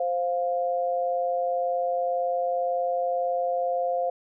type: tone pair together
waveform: sine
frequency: 523.3 / 701.4 Hz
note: C5 / F5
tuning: 0 / +7 cents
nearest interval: perfect fourth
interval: 507 cents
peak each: -26 dBFS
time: 0-4.1 s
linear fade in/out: 5 ms
effects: none